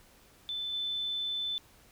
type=tone with level steps; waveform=sine; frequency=3520 Hz; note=A7; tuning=in tune; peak=-33 / -31 dBFS; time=0.49-1.58 s; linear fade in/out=0 ms; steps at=0.73 s; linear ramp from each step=5 ms; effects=pink hiss -60 dBFS RMS until 1.91 s